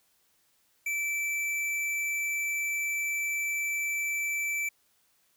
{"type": "tone with tanh clipping", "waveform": "sine", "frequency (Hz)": 2324, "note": "D7", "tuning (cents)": -19, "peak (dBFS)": -30, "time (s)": [0.86, 4.69], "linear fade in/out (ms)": 5, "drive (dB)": 15, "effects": ["white hiss -69 dBFS RMS until 5.36 s"]}